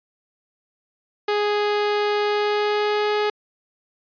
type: tone with pitch glide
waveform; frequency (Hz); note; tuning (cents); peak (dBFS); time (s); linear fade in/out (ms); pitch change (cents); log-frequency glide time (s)
sawtooth; 415.3 to 419.4; G#4 to G#4; 0 to +17; -15; 1.28-3.3; 5; +17; 2.24-3.12
effects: resampled to 11025 Hz

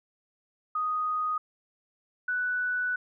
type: tone pair in turn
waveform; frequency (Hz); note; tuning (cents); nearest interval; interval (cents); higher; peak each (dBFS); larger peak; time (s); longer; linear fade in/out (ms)
sine; 1244.5 / 1485.1; D#6 / F#6; 0 / +6; minor third; 306; second; -26; neither; 0.75-1.38 / 2.28-2.96; second; 5
effects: none

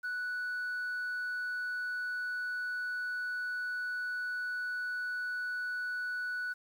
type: tone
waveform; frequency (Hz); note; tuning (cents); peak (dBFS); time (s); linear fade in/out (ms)
sine; 1480; F#6; 0; -31; 0.03-6.54; 20
effects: tanh soft clip ceiling -32 dBFS + 10-bit

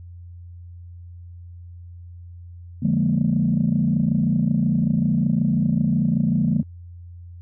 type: chord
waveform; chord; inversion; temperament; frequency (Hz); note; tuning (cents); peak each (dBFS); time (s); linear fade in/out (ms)
sine; Bb dominant seventh; first; equal; 146.83 / 174.61 / 207.7 / 233.1; D3 / F3 / Ab3 / Bb3; 0 / 0 / 0 / 0; -22; 2.82-6.63; 10
effects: tanh soft clip ceiling -9 dBFS + added 87 Hz sine -37 dBFS peak until 7.41 s

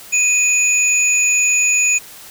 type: tone pair together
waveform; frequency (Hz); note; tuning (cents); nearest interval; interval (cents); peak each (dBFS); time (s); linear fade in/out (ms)
sine; 2489 / 6887; D#7 / A8; 0 / -38; octave + tritone; 1762; -14; 0.12-1.99; 20
effects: tanh soft clip ceiling -4 dBFS + white hiss -38 dBFS RMS until 2.3 s

